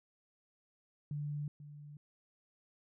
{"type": "tone with echo", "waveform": "sine", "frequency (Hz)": 146.83, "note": "D3", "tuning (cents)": 0, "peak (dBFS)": -36, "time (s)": [1.11, 1.48], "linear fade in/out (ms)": 2, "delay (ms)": 490, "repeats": 1, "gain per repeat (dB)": -12, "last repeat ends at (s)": 1.97, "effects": []}